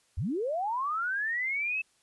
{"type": "linear sweep", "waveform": "sine", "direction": "up", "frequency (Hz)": [57.9, 2637], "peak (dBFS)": -28, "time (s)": [0.17, 1.82], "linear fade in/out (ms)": 10, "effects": ["white hiss -68 dBFS RMS until 2.02 s", "resampled to 24000 Hz"]}